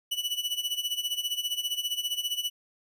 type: tone with tremolo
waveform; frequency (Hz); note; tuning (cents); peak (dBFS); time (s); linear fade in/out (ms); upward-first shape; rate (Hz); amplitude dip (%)
40% pulse; 2959; F#7; -1; -25; 0.11-2.5; 10; sine; 15; 80
effects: none